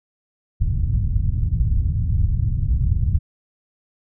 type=low-pass noise; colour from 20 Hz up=white; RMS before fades=-19 dBFS; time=0.6-3.19 s; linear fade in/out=20 ms; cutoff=110 Hz; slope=24 dB/octave; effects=none